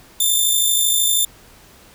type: tone with amplitude modulation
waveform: 10% pulse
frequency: 3569 Hz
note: A7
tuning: 24 cents sharp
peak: -5 dBFS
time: 0.2-1.25 s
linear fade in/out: 5 ms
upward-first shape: sine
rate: 52.8 Hz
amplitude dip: 40%
effects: pink hiss -47 dBFS RMS until 1.94 s